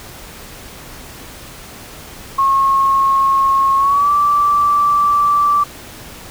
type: tone with pitch glide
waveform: sine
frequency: 1087 to 1165 Hz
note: C#6 to D6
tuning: -34 to -14 cents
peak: -10 dBFS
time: 2.38-5.64 s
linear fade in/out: 10 ms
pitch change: +120 cents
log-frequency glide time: 3.76-4.11 s
effects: pink hiss -35 dBFS RMS until 6.3 s